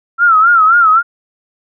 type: tone with vibrato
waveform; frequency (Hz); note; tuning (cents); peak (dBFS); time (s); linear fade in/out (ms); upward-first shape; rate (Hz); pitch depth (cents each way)
sine; 1341; E6; +29; -5; 0.18-1.03; 50; sine; 3.8; 110
effects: none